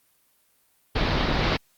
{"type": "low-pass noise", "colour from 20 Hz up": "pink", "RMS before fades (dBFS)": -23, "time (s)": [0.95, 1.57], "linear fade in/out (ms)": 10, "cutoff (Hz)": 4800, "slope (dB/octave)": 48, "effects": ["white hiss -65 dBFS RMS until 1.77 s", "Opus 32 kbps"]}